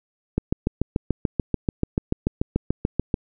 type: click train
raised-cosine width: 3 ms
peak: -7 dBFS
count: 20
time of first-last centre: 0.38-3.142 s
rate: 6.88 Hz
effects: none